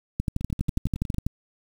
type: two click trains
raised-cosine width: 5 ms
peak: -12 / -20 dBFS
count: 14 / 9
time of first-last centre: 0.2-1.266 / 0.41-1.144 s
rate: 12.2 / 10.9 Hz
effects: 7-bit